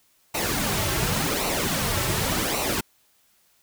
pink noise with flanger, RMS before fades -25 dBFS, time 0.34-2.81 s, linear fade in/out 10 ms, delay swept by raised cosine 0.59 to 4.19 ms, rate 0.89 Hz, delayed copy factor -0.65, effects white hiss -63 dBFS RMS until 3.62 s

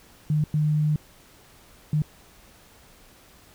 sine tone bursts at uneven times, 151.7 Hz, D#3, 44 cents flat, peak -19 dBFS, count 3, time 0.3-0.44 / 0.54-0.96 / 1.93-2.02 s, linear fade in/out 2 ms, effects pink hiss -53 dBFS RMS until 3.54 s

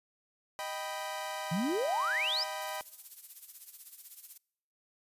sawtooth chord, Eb augmented, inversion none, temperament equal, 622.3 / 784 / 987.8 Hz, Eb5 / G5 / B5, 0 / 0 / 0 cents, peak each -37 dBFS, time 0.59-2.81 s, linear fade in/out 0 ms
sine exponential sweep, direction up, 154.9 to 5450 Hz, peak -29 dBFS, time 1.51-2.44 s, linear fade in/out 10 ms
violet noise with tremolo, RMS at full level -44 dBFS, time 2.61-4.38 s, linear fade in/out 10 ms, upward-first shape sine, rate 16 Hz, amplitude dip 70%
effects noise-tail reverb RT60 0.7 s tail -26 dB re dry + resampled to 32000 Hz

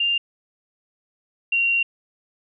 sine tone pair in turn, 2794 / 2756 Hz, F7 / F7, 0 / -24 cents, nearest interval unison, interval 24 cents, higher first, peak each -18 / -17 dBFS, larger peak second, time 0-0.18 / 1.52-1.83 s, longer second, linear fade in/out 5 ms, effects none

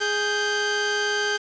sawtooth tone pair together, 415.3 / 1568 Hz, G#4 / G6, 0 / 0 cents, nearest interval octave + major seventh, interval 2300 cents, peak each -22 / -20 dBFS, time 0-1.38 s, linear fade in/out 20 ms, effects resampled to 16000 Hz + 7-bit

